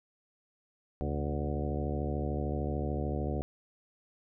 harmonic tone with a mistuned harmonic, 73.42 Hz, D2, in tune, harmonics 1 / 2 / 3 / 4 / 5 / 6 / 7 / 8 / 10, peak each -34 / -37 / -39 / -40 / -41 / -42 / -42 / -43 / -44 dBFS, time 1.01-3.42 s, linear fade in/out 0 ms, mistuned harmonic 2, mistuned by -96 cents, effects none

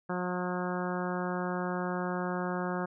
harmonic tone, 180 Hz, F#3, 47 cents flat, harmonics 1 / 2 / 3 / 4 / 5 / 6 / 7 / 8 / 9, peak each -34 / -37 / -39 / -40 / -41 / -42 / -42 / -43 / -44 dBFS, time 0.09-2.86 s, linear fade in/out 10 ms, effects none

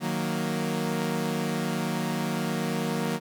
sawtooth chord, D# minor, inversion none, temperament equal, 155.56 / 185 / 233.1 Hz, D#3 / F#3 / A#3, 0 / 0 / 0 cents, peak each -28 / -27 / -26 dBFS, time 0-3.2 s, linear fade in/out 50 ms, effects none

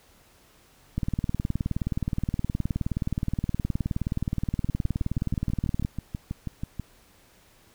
two click trains, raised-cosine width 5 ms, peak -14 / -18 dBFS, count 94 / 14, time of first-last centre 0.98-5.849 / 4.69-6.797 s, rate 19.1 / 6.17 Hz, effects pink hiss -58 dBFS RMS until 7.74 s

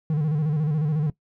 triangle tone with vibrato, 152.1 Hz, D#3, 39 cents flat, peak -18 dBFS, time 0.1-1.1 s, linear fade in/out 2 ms, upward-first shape square, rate 14 Hz, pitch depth 70 cents each way, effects noise-tail reverb RT60 0.1 s tail -19 dB re dry

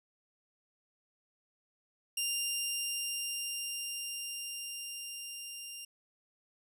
15% pulse tone with level ramp, 2794 Hz, F7, in tune, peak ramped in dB -24 to -36 dBFS, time 2.17-5.85 s, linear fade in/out 5 ms, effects none

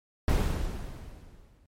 brown noise with exponential decay, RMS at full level -21 dBFS, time 0.28-1.66 s, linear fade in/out 2 ms, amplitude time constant 300 ms, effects MP3 64 kbps

